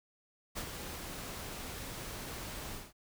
pink noise with ADSR envelope, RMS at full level -37 dBFS, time 0.55-2.93 s, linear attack 28 ms, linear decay 62 ms, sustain -6 dB, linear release 200 ms, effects none

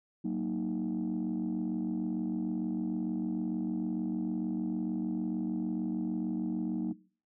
sine chord, D# minor, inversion first, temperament just, 186.68 / 233.3 / 311.1 Hz, F#3 / A#3 / D#4, +16 / +2 / 0 cents, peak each -33 / -33 / -34 dBFS, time 0.24-6.93 s, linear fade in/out 10 ms, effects noise-tail reverb RT60 0.4 s tail -20 dB re dry + tanh soft clip ceiling -26 dBFS

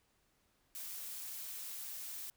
blue noise, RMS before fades -45 dBFS, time 0.75-2.3 s, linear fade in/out 0 ms, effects pink hiss -75 dBFS RMS until 2.36 s

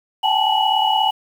sine tone cluster, 771 / 842 / 879 / 2932 Hz, G5 / G#5 / A5 / F#7, -29 / +24 / -2 / -16 cents, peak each -20 dBFS, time 0.23-1.11 s, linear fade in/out 10 ms, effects 7-bit

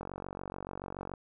click train, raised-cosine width 1 ms, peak -25 dBFS, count 54, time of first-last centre 0.01-1.138 s, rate 47 Hz, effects none

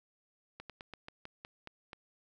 slowing click train, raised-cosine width 0.3 ms, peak -29 dBFS, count 9, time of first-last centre 0.6-1.932 s, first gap 97 ms, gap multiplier 1.15, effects none

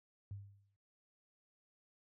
sine tone with exponential decay, 100 Hz, G2, 35 cents sharp, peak -40 dBFS, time 0.31-0.76 s, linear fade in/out 0 ms, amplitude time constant 97 ms, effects high-pass 60 Hz 12 dB/octave

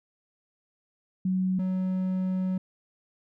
sine / triangle tone pair in turn, 186.2 / 186.2 Hz, F#3 / F#3, +11 / +11 cents, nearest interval unison, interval 0 cents, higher neither, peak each -23 dBFS, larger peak neither, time 1.25-1.59 / 1.59-2.58 s, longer second, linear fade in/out 5 ms, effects none

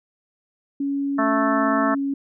sine tone with pitch glide, 279.5 to 277.2 Hz, C#4 to C#4, +14 to 0 cents, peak -21 dBFS, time 0.8-2.14 s, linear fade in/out 5 ms, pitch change -14 cents, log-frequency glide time 1.45-1.66 s
harmonic tone, 220 Hz, A3, in tune, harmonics 1 / 2 / 3 / 4 / 5 / 6 / 7 / 8, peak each -27 / -35 / -24 / -31 / -25 / -25 / -34 / -29 dBFS, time 1.18-1.95 s, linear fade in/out 10 ms
effects none

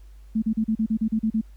sine tone bursts, 220 Hz, A3, in tune, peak -19 dBFS, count 10, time 0.35-1.413 s, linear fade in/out 10 ms, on 73 ms, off 37 ms, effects added 50 Hz sine -43 dBFS peak until 1.56 s + pink hiss -64 dBFS RMS until 1.56 s

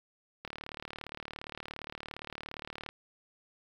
click train, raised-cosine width 0.3 ms, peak -24 dBFS, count 92, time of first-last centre 0.45-2.89 s, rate 37.3 Hz, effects 9-bit

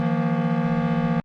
square chord, Eb suspended second, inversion none, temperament equal with one note detuned, 159.38 / 174.61 / 233.1 Hz, Eb3 / F3 / Bb3, +42 / 0 / 0 cents, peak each -25 dBFS, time 0-1.2 s, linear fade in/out 0 ms, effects low-pass 2000 Hz 12 dB/octave + Opus 24 kbps

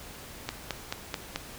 click train, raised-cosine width 0.2 ms, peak -13 dBFS, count 5, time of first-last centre 0.49-1.36 s, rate 4.6 Hz, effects pink hiss -45 dBFS RMS until 1.58 s

